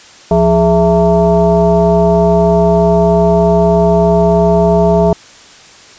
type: tone with frequency modulation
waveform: sine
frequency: 417.6 Hz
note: G#4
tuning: 10 cents sharp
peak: -6 dBFS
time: 0.31-5.13 s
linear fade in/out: 2 ms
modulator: 244 Hz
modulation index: 1.5
effects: white hiss -38 dBFS RMS until 5.98 s + resampled to 16000 Hz